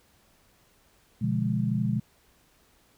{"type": "chord", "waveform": "sine", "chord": "B diminished seventh", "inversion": "none", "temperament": "equal", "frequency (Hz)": [123.47, 146.83, 174.61, 207.7], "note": ["B2", "D3", "F3", "Ab3"], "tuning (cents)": [0, 0, 0, 0], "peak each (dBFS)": [-28, -32, -31, -28], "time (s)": [1.21, 2], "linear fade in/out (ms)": 10, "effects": ["pink hiss -63 dBFS RMS until 2.97 s"]}